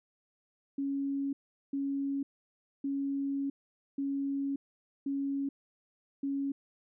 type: tone bursts at uneven times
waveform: sine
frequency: 277.2 Hz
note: C#4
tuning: in tune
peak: -30 dBFS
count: 6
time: 0.78-1.33 / 1.73-2.23 / 2.84-3.5 / 3.98-4.56 / 5.06-5.49 / 6.23-6.52 s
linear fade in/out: 5 ms
effects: none